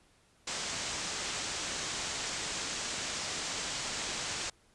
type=low-pass noise; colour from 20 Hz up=white; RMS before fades=-37 dBFS; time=0.47-4.5 s; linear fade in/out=5 ms; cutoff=7900 Hz; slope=48 dB/octave; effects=pink hiss -66 dBFS RMS until 4.74 s + resampled to 24000 Hz